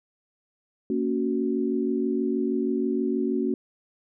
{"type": "chord", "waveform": "sine", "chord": "F# major", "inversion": "first", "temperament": "just", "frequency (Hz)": [231.2, 277.5, 370], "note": ["A#3", "C#4", "F#4"], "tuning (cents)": [-14, 2, 0], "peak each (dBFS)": -27, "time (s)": [0.9, 3.54], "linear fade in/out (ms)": 2, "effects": []}